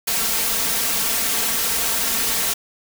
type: noise with comb filter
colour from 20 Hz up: white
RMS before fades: -21 dBFS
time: 0.07-2.54 s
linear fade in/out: 10 ms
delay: 4.4 ms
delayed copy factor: +0.7
effects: none